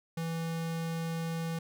square tone, 164.81 Hz, E3, in tune, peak -33 dBFS, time 0.17-1.59 s, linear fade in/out 5 ms, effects none

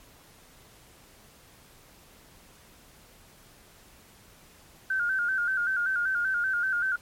sine tone with vibrato, 1480 Hz, F#6, in tune, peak -24 dBFS, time 4.9-6.96 s, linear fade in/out 5 ms, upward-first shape square, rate 5.2 Hz, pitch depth 70 cents each way, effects pink hiss -55 dBFS RMS until 7.01 s + MP3 64 kbps

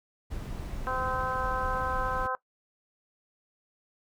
brown noise, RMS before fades -36 dBFS, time 0.3-2.28 s, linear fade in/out 20 ms
harmonic tone, 257.6 Hz, C4, 27 cents flat, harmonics 2 / 3 / 4 / 5 / 6, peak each -36 / -36 / -33 / -35 / -37 dBFS, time 0.87-2.35 s, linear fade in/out 0 ms
effects noise-tail reverb RT60 0.1 s tail -19 dB re dry

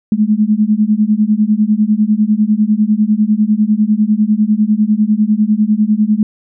sine beating tone pair, 207.7 / 217.7 Hz, G#3 / A3, 0 / -18 cents, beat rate 10 Hz, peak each -12 dBFS, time 0.12-6.23 s, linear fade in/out 2 ms, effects none

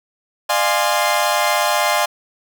sawtooth chord, D half-diminished seventh, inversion none, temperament equal with one note detuned, 602.1 / 698.5 / 830.6 / 1046.5 Hz, D5 / F5 / Ab5 / C6, +43 / 0 / 0 / 0 cents, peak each -17 dBFS, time 0.49-2.06 s, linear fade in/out 10 ms, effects none

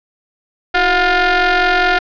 sawtooth ring-modulated tone, 349.2 Hz, F4, in tune, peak -4 dBFS, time 0.74-1.99 s, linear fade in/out 10 ms, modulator 1070 Hz, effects resampled to 11025 Hz + 7-bit

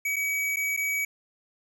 square tone with dropouts, 2272 Hz, C#7, 42 cents sharp, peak -26 dBFS, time 0.05-1.05 s, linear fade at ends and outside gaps 5 ms, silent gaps 0.16-0.164 / 0.561-0.568 / 0.766-0.773 s, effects none

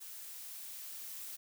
blue noise with level ramp, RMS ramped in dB -48 to -45 dBFS, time 0-1.37 s, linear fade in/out 20 ms, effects none

